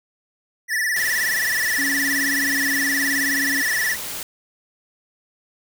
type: tone with vibrato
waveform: square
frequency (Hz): 1844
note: A#6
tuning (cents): -19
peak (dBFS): -20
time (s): 0.68-3.97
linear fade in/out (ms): 50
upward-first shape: sine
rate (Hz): 19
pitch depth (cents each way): 120
type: noise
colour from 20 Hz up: white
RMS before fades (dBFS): -30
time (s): 0.96-4.23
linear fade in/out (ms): 2
type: tone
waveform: sine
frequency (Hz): 277.2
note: C#4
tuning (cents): 0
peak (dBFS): -27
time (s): 1.78-3.62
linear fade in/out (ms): 10
effects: none